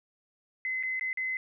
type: tone with dropouts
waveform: sine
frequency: 2044 Hz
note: C7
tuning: 41 cents flat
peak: -29 dBFS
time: 0.65-1.37 s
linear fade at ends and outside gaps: 1 ms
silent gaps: 0.828-0.834 / 0.996-1.01 / 1.13-1.173 s
effects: none